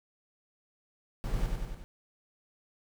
brown noise with echo, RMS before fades -33 dBFS, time 1.24-1.46 s, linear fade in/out 0 ms, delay 95 ms, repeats 4, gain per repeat -3 dB, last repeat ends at 1.84 s, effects none

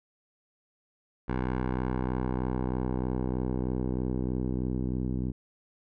10% pulse tone with low-pass filter sweep, 63.2 Hz, B1, 41 cents sharp, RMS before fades -30 dBFS, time 1.28-5.32 s, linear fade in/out 10 ms, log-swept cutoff 1600 to 260 Hz, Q 0.99, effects none

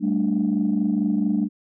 sine chord, G suspended second, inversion none, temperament just, 196 / 220.5 / 294 Hz, G3 / A3 / D4, 0 / +4 / +2 cents, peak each -22 / -22 / -23 dBFS, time 0-1.49 s, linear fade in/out 50 ms, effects tanh soft clip ceiling -12 dBFS

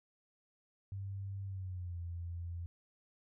sine tone with pitch glide, 98 to 85.81 Hz, G2 to F2, 0 to -30 cents, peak -39 dBFS, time 0.92-2.66 s, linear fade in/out 0 ms, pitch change -230 cents, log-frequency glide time 1.45-1.99 s, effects none

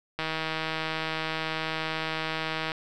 click train, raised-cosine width 0.3 ms, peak -14 dBFS, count 403, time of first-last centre 0.19-2.718 s, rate 159 Hz, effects none

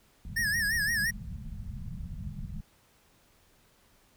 pink low-pass noise, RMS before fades -39 dBFS, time 0.25-2.61 s, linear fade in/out 2 ms, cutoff 220 Hz, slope 96 dB/octave
square tone with vibrato, 1765 Hz, A6, 5 cents sharp, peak -27 dBFS, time 0.36-1.11 s, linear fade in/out 10 ms, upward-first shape sine, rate 5.8 Hz, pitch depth 120 cents each way
effects pink hiss -64 dBFS RMS until 4.16 s

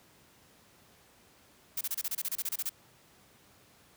blue noise bursts, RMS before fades -33 dBFS, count 14, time 1.77-2.694 s, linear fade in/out 5 ms, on 40 ms, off 28 ms, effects pink hiss -61 dBFS RMS until 3.96 s + high-pass 80 Hz 12 dB/octave

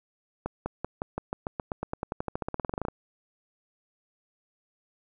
accelerating click train, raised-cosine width 1 ms, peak -16 dBFS, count 27, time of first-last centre 0.46-2.884 s, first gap 200 ms, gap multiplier 0.93, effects none

